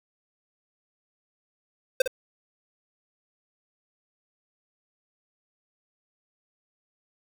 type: tone with echo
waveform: square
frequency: 518 Hz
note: C5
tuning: 17 cents flat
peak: -16 dBFS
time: 2-2.02 s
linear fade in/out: 5 ms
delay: 57 ms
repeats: 1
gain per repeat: -10 dB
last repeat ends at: 2.077 s
effects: 7-bit